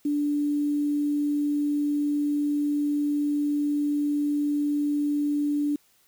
sine tone with quantisation, 292.1 Hz, D4, 9 cents flat, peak -22 dBFS, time 0.05-5.76 s, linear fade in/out 5 ms, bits 8, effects white hiss -63 dBFS RMS until 6.07 s

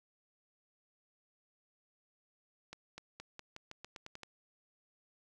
accelerating click train, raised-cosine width 0.2 ms, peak -29 dBFS, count 11, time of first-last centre 2.73-4.233 s, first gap 250 ms, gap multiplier 0.88, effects none

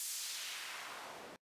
white noise with band-pass filter sweep, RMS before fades -45 dBFS, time 0-1.36 s, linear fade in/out 0 ms, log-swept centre 8700 to 390 Hz, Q 0.84, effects noise-tail reverb RT60 0.1 s tail -24 dB re dry + resampled to 32000 Hz

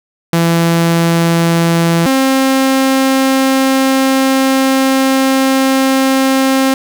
sawtooth tone pair in turn, 167.7 / 266.4 Hz, E3 / C4, +30 / +31 cents, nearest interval minor sixth, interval 801 cents, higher second, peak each -5 dBFS, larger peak neither, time 0.33-2.06 / 2.06-6.74 s, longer second, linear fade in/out 2 ms, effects none

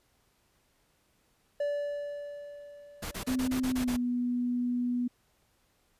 triangle tone with exponential decay, 579 Hz, D5, 25 cents flat, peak -25 dBFS, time 1.6-4 s, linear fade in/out 5 ms, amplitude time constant 520 ms
pink noise bursts, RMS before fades -37 dBFS, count 8, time 3.02-3.968 s, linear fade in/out 10 ms, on 94 ms, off 28 ms
sine tone with pitch glide, 256.2 to 244.9 Hz, C4 to B3, -36 to -14 cents, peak -27 dBFS, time 3.27-5.08 s, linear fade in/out 10 ms, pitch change -78 cents, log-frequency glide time 3.72-3.94 s
effects pink hiss -70 dBFS RMS until 5.99 s + resampled to 32000 Hz

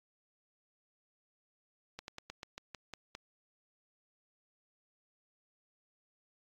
slowing click train, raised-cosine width 0.2 ms, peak -26 dBFS, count 9, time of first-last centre 1.99-3.151 s, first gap 91 ms, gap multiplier 1.13, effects AAC 48 kbps

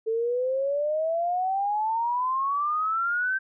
sine exponential sweep, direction up, 440 to 1568 Hz, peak -23 dBFS, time 0.06-3.39 s, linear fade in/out 20 ms, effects none

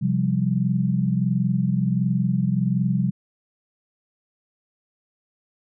sine chord, C suspended fourth, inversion none, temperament equal, 130.81 / 174.61 / 196 Hz, C3 / F3 / G3, 0 / 0 / 0 cents, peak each -23 dBFS, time 0.01-3.11 s, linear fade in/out 20 ms, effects none

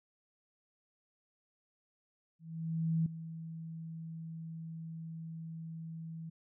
sine tone with ADSR envelope, 162.8 Hz, E3, 21 cents flat, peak -27 dBFS, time 2.39-6.3 s, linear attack 670 ms, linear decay 3 ms, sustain -14 dB, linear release 11 ms, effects none

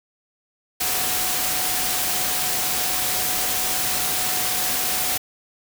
sine tone in noise, 740 Hz, F#5, in tune, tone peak -34 dBFS, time 0.8-5.18 s, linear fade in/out 10 ms, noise white, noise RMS -23 dBFS, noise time 0.8-5.18 s, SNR -14 dB, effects none

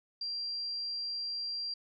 sine tone, 4741 Hz, D8, 16 cents sharp, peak -34 dBFS, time 0.21-1.74 s, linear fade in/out 5 ms, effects none

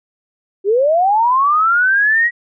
sine linear sweep, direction up, 374.8 to 1931 Hz, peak -10 dBFS, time 0.64-2.31 s, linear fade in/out 50 ms, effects none

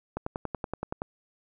click train, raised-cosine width 1 ms, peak -17 dBFS, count 10, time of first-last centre 0.17-1.019 s, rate 10.6 Hz, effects none

